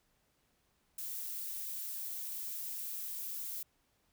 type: noise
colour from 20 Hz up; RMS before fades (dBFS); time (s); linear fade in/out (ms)
violet; -41; 0.98-3.63; 5
effects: pink hiss -75 dBFS RMS until 4.12 s